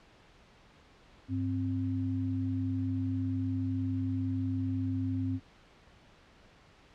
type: tone pair together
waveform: sine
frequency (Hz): 100 / 263.1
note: G2 / C4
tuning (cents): +35 / +10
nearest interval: octave + perfect fourth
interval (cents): 1675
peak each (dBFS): -32 / -32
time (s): 1.28-5.4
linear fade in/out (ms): 50
effects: pink hiss -59 dBFS RMS until 6.94 s + low-pass 4000 Hz 12 dB/octave